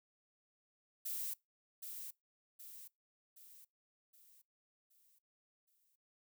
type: noise with echo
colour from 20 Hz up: violet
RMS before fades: -41 dBFS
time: 1.05-1.34 s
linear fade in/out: 10 ms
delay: 770 ms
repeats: 6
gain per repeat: -6 dB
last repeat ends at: 5.96 s
effects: noise-tail reverb RT60 0.2 s tail -23 dB re dry